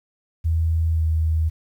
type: tone with pitch glide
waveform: sine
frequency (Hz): 81.4 to 79.82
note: E2 to D#2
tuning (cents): -21 to +45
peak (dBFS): -17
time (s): 0.44-1.5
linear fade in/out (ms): 20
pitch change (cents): -34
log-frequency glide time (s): 0.92-1.03
effects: 9-bit